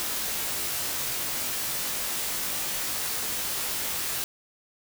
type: noise with comb filter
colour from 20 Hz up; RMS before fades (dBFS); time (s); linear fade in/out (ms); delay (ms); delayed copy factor
white; -30; 0-4.24; 0; 19; -0.75
effects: none